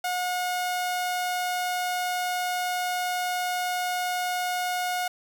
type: tone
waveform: sawtooth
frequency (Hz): 723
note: F#5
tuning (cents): -40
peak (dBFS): -22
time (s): 0.04-5.08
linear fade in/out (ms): 5
effects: none